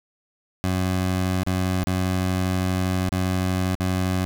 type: tone with dropouts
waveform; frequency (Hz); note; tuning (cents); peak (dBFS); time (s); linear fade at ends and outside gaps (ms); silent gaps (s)
20% pulse; 92.5; F#2; 0; -16; 0.64-4.25; 0; 1.434-1.465 / 1.84-1.87 / 3.092-3.12 / 3.752-3.8
effects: none